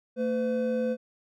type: tone pair together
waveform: triangle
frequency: 225.9 / 507.1 Hz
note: A3 / B4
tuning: +46 / +46 cents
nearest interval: octave + major second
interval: 1400 cents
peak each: -27 / -25 dBFS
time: 0.16-0.97 s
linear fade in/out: 50 ms
effects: none